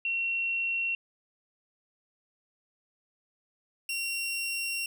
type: tone pair in turn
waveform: sine / sawtooth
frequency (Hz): 2728 / 2745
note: F7 / F7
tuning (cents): -41 / -31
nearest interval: unison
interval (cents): 10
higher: second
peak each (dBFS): -27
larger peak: neither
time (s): 0.05-0.95 / 3.89-4.86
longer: second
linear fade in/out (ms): 2
effects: none